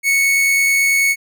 45% pulse tone with amplitude modulation, 2212 Hz, C#7, 4 cents flat, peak -11 dBFS, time 0.03-1.16 s, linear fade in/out 50 ms, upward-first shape sine, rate 89.2 Hz, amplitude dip 25%, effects none

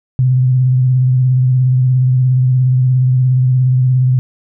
sine tone with vibrato, 128 Hz, C3, 38 cents flat, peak -8 dBFS, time 0.19-4.19 s, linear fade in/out 0 ms, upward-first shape triangle, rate 17 Hz, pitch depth 45 cents each way, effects none

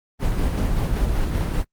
brown noise with tremolo, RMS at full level -20 dBFS, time 0.19-1.65 s, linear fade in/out 50 ms, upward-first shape square, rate 5.2 Hz, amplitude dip 25%, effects noise-tail reverb RT60 0.1 s tail -26 dB re dry + Opus 24 kbps

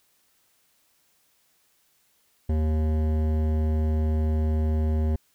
triangle tone with hard clipping, 77.78 Hz, D#2, in tune, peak -23 dBFS, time 2.49-5.16 s, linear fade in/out 5 ms, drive 18 dB, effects white hiss -66 dBFS RMS until 5.34 s

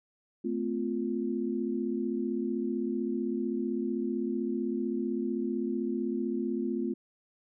sine chord, F major, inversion first, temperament equal with one note detuned, 220 / 255.7 / 349.2 Hz, A3 / C4 / F4, 0 / -40 / 0 cents, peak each -33 dBFS, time 0.44-6.94 s, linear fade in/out 10 ms, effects none

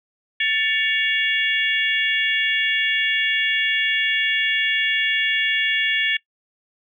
harmonic tone with a mistuned harmonic, 560 Hz, C#5, 18 cents sharp, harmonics 3 / 4 / 5 / 6, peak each -22 / -23 / -24 / -25 dBFS, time 0.4-6.17 s, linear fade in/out 5 ms, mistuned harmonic 3, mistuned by +86 cents, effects noise-tail reverb RT60 0.1 s tail -21 dB re dry

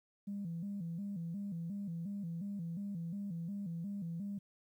sine tone with vibrato, 183.6 Hz, F#3, 13 cents flat, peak -37 dBFS, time 0.27-4.39 s, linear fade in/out 10 ms, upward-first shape square, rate 2.8 Hz, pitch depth 160 cents each way, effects tanh soft clip ceiling -34 dBFS + 12-bit

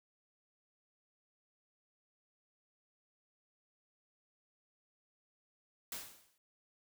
white noise with exponential decay, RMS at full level -40 dBFS, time 5.92-6.38 s, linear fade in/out 2 ms, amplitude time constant 99 ms, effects none

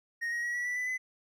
triangle tone with pitch steps, 1864.7 / 1889.6 / 1914.9 / 1940.5 / 1966.5 / 1992.8 / 2019 Hz, A#6 / A#6 / A#6 / B6 / B6 / B6 / B6, 0 / +23 / +46 / -31 / -8 / +15 / +38 cents, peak -29 dBFS, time 0.21-0.98 s, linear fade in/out 20 ms, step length 110 ms, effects none

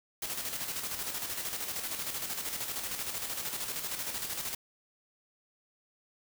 white noise with tremolo, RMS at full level -35 dBFS, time 0.22-4.55 s, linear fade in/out 5 ms, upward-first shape square, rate 13 Hz, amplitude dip 45%, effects none

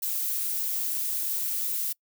violet noise, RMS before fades -29 dBFS, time 0.02-1.93 s, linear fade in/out 10 ms, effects noise-tail reverb RT60 0.1 s tail -25 dB re dry

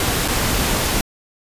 pink noise with dropouts, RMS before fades -19 dBFS, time 0-1.01 s, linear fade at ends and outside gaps 2 ms, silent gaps 0.279-0.283 s, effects resampled to 32000 Hz

